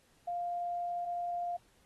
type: tone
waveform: sine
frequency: 700 Hz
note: F5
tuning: 4 cents sharp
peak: -33 dBFS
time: 0.27-1.57 s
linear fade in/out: 10 ms
effects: pink hiss -68 dBFS RMS until 1.85 s + AAC 32 kbps